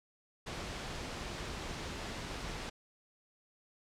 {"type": "noise", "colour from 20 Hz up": "pink", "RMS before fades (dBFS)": -41, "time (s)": [0.46, 2.7], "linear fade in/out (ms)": 10, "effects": ["low-pass 6000 Hz 12 dB/octave"]}